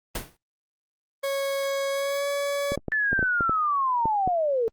pink noise with exponential decay, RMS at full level -26 dBFS, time 0.15-0.37 s, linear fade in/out 5 ms, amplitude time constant 46 ms
40% pulse tone with pitch glide, 551 to 566.5 Hz, C#5 to C#5, -11 to +37 cents, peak -24 dBFS, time 1.23-2.76 s, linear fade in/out 10 ms, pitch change +48 cents, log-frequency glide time 1.9-2.28 s
clicks, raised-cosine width 2 ms, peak -15 dBFS, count 10, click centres 2.72 / 2.776 / 2.883 / 3.13 / 3.192 / 3.228 / 3.408 / 3.495 / 4.056 / 4.276 s
sine linear sweep, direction down, 1760 to 435.4 Hz, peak -21 dBFS, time 2.92-4.68 s, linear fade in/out 0 ms
effects Opus 24 kbps

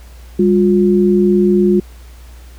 sine tone pair together, 199.85 / 356.1 Hz, G3 / F4, +34 / +34 cents, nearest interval minor seventh, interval 1000 cents, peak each -11 dBFS, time 0.39-1.8 s, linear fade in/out 5 ms, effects added 60 Hz sine -34 dBFS peak until 2.58 s + pink hiss -46 dBFS RMS until 2.58 s

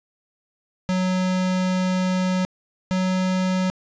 square tone pair in turn, 184.7 / 185.56 Hz, F#3 / F#3, -3 / +5 cents, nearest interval unison, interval 8 cents, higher second, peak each -20 dBFS, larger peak neither, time 0.89-2.45 / 2.91-3.7 s, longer first, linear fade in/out 0 ms, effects resampled to 16000 Hz + 9-bit

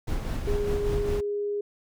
brown noise with tremolo, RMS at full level -27 dBFS, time 0.07-1.21 s, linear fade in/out 10 ms, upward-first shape sine, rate 5 Hz, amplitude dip 40%
sine tone, 410.5 Hz, G#4, 20 cents flat, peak -26 dBFS, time 0.47-1.61 s, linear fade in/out 5 ms
effects none

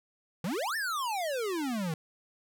square exponential two-way sweep, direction up then down, 151.7 to 1847 to 151.7 Hz, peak -31 dBFS, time 0.44-1.94 s, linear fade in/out 2 ms, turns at 0.76 s, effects none

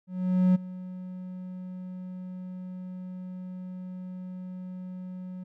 triangle tone with ADSR envelope, 183.4 Hz, F#3, 15 cents flat, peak -15 dBFS, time 0.07-5.44 s, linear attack 480 ms, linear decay 16 ms, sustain -19 dB, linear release 11 ms, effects none

